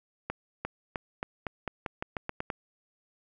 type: accelerating click train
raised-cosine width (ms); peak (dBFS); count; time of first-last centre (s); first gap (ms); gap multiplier
0.5; -17; 12; 0.3-2.502; 350; 0.88
effects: none